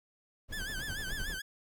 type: noise with tremolo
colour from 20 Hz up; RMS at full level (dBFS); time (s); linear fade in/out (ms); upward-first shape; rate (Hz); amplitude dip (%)
brown; -38; 0.48-1.4; 50; sine; 10; 55
type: tone with vibrato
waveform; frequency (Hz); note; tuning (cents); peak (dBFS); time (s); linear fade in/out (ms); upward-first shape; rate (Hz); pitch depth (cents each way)
sawtooth; 1635; G#6; -28; -34; 0.52-1.42; 10; sine; 6.8; 130
effects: none